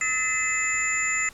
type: tone cluster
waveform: sine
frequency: 1293 / 1772 / 2038 / 2593 / 7120 Hz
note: E6 / A6 / C7 / E7 / A8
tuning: -34 / +12 / -46 / -29 / +20 cents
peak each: -34 / -34 / -25 / -33 / -27 dBFS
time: 0.01-1.29 s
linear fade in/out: 2 ms
effects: pink hiss -49 dBFS RMS until 1.33 s + low-pass 11000 Hz 12 dB/octave